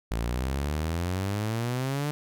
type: exponential sweep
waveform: sawtooth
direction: up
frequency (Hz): 54.6 to 150.6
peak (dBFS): -23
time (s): 0.11-2.11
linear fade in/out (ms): 0
effects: none